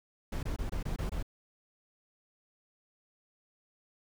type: noise bursts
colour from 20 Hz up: brown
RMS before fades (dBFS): -34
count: 7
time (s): 0.32-1.228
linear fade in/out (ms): 5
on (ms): 110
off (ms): 23
effects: none